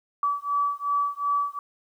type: beating tone pair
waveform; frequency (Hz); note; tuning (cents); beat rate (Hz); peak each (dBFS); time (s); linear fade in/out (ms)
sine; 1147 / 1149.7; D6 / D6; -41 / -37; 2.7; -26; 0.23-1.59; 2
effects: 10-bit